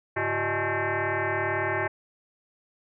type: tone with frequency modulation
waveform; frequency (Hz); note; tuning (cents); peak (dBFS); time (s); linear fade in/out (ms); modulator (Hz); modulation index
sine; 591; D5; +11; -24; 0.16-1.88; 10; 244; 6
effects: none